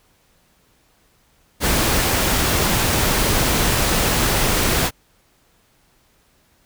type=noise; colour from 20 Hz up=pink; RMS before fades=-18 dBFS; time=1.6-4.91 s; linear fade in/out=50 ms; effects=pink hiss -59 dBFS RMS until 6.65 s